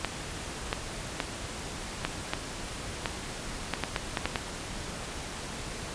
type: clicks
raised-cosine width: 0.3 ms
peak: -11 dBFS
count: 12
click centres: 0.047 / 0.729 / 1.202 / 2.05 / 2.335 / 3.058 / 3.737 / 3.837 / 3.962 / 4.172 / 4.256 / 4.358 s
effects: pink hiss -38 dBFS RMS until 5.94 s + resampled to 22050 Hz